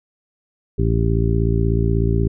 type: harmonic tone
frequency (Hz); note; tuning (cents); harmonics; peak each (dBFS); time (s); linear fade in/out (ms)
56.4; A1; +44; 1 / 2 / 3 / 4 / 5 / 6 / 7; -19 / -19 / -23 / -30 / -28 / -29 / -24; 0.78-2.28; 10
effects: none